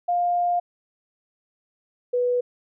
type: tone pair in turn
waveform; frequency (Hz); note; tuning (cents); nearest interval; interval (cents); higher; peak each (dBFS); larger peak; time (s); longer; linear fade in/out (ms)
sine; 704 / 491.7; F5 / B4; +14 / -8; tritone; 622; first; -19; neither; 0.08-0.6 / 2.13-2.41; first; 10
effects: none